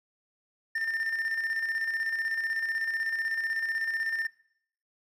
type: tone with tremolo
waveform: triangle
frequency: 1804 Hz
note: A6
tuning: 43 cents sharp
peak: -25 dBFS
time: 0.75-4.27 s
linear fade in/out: 5 ms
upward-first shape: square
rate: 16 Hz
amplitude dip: 50%
effects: noise-tail reverb RT60 0.7 s tail -22 dB re dry